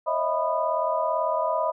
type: tone cluster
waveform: sine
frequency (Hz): 547 / 630 / 668 / 990 / 1226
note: C#5 / D#5 / E5 / B5 / D#6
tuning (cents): -23 / +21 / +23 / +4 / -26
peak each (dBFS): -32 / -26 / -31 / -26 / -33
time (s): 0.06-1.72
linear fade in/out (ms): 20
effects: none